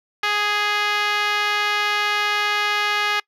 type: tone with band-pass filter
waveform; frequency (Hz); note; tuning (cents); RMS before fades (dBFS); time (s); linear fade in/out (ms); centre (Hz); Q
5% pulse; 415.3; G#4; 0; -21; 0.23-3.2; 5; 1500; 0.88
effects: noise-tail reverb RT60 0.1 s tail -25 dB re dry